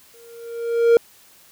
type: tone with exponential growth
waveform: triangle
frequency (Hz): 466.2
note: A#4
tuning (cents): 0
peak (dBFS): -6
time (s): 0.14-0.97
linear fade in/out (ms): 1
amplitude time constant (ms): 180
effects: white hiss -51 dBFS RMS until 1.51 s